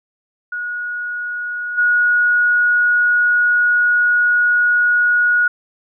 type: tone with level steps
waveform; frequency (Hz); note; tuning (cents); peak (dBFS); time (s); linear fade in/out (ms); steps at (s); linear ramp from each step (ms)
sine; 1452; F#6; -33; -21 / -11; 0.52-5.48; 5; 1.77; 20
effects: none